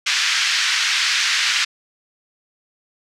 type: band-pass noise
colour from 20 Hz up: pink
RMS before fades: -19 dBFS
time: 0.06-1.65 s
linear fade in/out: 10 ms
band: 1600 to 6000 Hz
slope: 24 dB/octave
effects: none